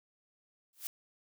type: noise with exponential growth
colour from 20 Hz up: blue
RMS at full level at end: -35 dBFS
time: 0.73-0.87 s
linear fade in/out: 1 ms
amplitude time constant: 29 ms
effects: none